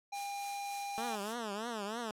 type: noise with tremolo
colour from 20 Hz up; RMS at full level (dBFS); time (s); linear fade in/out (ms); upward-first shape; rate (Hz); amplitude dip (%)
blue; -44; 0.12-1.36; 50; sine; 3.5; 35
type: harmonic tone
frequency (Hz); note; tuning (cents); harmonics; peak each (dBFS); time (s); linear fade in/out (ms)
804; G5; +44; 1 / 3 / 5 / 7 / 8; -38 / -48 / -52 / -55 / -56; 0.12-1.16; 10
type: tone with vibrato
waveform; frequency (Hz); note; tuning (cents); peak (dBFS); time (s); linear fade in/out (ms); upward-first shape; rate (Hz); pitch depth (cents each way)
10% pulse; 219; A3; -8; -29; 0.98-2.11; 0; triangle; 3.2; 200
effects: low-pass 10000 Hz 12 dB/octave